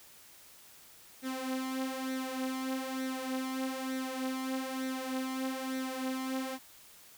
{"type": "tone with flanger", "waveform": "sawtooth", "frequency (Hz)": 261.6, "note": "C4", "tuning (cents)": 0, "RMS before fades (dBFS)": -36, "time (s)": [1.22, 6.59], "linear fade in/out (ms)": 50, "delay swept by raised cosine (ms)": [0.5, 4.8], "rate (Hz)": 1.1, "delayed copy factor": 0.65, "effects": ["white hiss -56 dBFS RMS until 7.17 s"]}